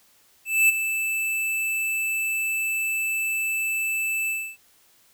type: tone with ADSR envelope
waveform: square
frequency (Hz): 2637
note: E7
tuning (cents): 0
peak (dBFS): -14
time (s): 0.45-4.57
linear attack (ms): 240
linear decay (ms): 17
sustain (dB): -10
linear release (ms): 280
effects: white hiss -59 dBFS RMS until 5.13 s